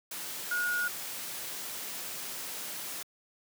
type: tone in noise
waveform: sine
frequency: 1443 Hz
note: F#6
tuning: 44 cents flat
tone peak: -28 dBFS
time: 0.51-0.88 s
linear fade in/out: 5 ms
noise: white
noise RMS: -39 dBFS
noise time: 0.11-3.03 s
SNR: +8 dB
effects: high-pass 150 Hz 12 dB/octave